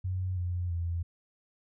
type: tone with pitch steps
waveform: sine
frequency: 92.5 / 88.78 / 85.22 Hz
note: F#2 / F2 / F2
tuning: 0 / +29 / -42 cents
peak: -29 dBFS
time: 0.04-1.03 s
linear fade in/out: 10 ms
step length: 330 ms
effects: none